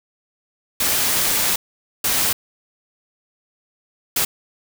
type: noise bursts at uneven times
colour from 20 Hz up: white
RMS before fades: -19 dBFS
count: 3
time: 0.8-1.56 / 2.04-2.33 / 4.16-4.25 s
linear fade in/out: 5 ms
effects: none